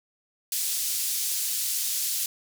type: band-pass noise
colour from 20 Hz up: white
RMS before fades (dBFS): -28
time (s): 0.52-2.26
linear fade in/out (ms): 2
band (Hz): 4300 to 15000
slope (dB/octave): 12
effects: none